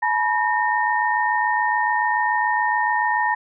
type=tone cluster; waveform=sine; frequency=857 / 964 / 1831 Hz; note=A5 / B5 / A#6; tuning=-46 / -42 / -32 cents; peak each=-22 dBFS; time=0.02-3.35 s; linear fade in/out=10 ms; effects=none